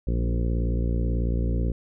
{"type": "harmonic tone with a mistuned harmonic", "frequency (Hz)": 58.27, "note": "A#1", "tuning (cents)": 0, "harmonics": [1, 2, 3, 4, 5, 6, 7, 8, 9], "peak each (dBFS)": [-23, -29, -33, -35, -37, -39, -40, -41, -42], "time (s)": [0.07, 1.72], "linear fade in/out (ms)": 5, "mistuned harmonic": 4, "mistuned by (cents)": -18, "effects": []}